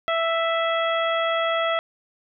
harmonic tone with a mistuned harmonic, 661 Hz, E5, 5 cents sharp, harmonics 1 / 2 / 3 / 4 / 5, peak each -23 / -25 / -29 / -35 / -31 dBFS, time 0.08-1.79 s, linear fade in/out 0 ms, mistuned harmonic 4, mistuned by -16 cents, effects none

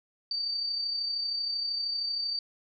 sine tone with amplitude modulation, 4613 Hz, D8, 32 cents flat, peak -27 dBFS, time 0.31-2.39 s, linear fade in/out 2 ms, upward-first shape sine, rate 32.9 Hz, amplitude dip 40%, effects none

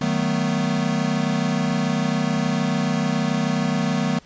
square chord, B dominant seventh, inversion first, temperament equal with one note detuned, 155.56 / 188.23 / 220 / 246.9 Hz, D#3 / F#3 / A3 / B3, 0 / +30 / 0 / 0 cents, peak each -26 dBFS, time 0.01-4.19 s, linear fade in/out 5 ms, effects pink hiss -51 dBFS RMS until 4.25 s + resampled to 16000 Hz

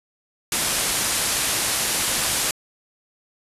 white low-pass noise, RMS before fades -23 dBFS, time 0.52-2.51 s, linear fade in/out 2 ms, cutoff 12000 Hz, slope 48 dB/octave, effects resampled to 32000 Hz

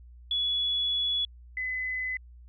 sine tone pair in turn, 3395 / 2019 Hz, G#7 / B6, +37 / +38 cents, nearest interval major sixth, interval 899 cents, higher first, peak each -25 / -29 dBFS, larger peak first, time 0.31-1.25 / 1.57-2.17 s, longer first, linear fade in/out 2 ms, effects added 60 Hz sine -47 dBFS peak until 2.48 s

